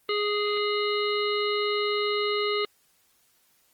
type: harmonic tone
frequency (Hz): 415.3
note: G#4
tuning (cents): 0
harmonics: 1 / 3 / 5 / 7 / 9 / 10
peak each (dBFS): -26 / -31 / -33 / -34 / -36 / -36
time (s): 0.09-2.65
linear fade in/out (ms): 2
effects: white hiss -65 dBFS RMS until 3.73 s + Opus 24 kbps